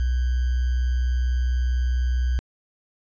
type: tone with sample-and-hold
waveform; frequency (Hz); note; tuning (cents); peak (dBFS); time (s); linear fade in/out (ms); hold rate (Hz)
sine; 62.2; B1; +13; -19; 0-2.39; 0; 1575
effects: resampled to 16000 Hz